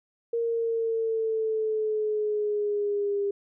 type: exponential sweep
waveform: sine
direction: down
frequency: 466.2 to 401 Hz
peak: -24 dBFS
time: 0.33-3.31 s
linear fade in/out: 5 ms
effects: none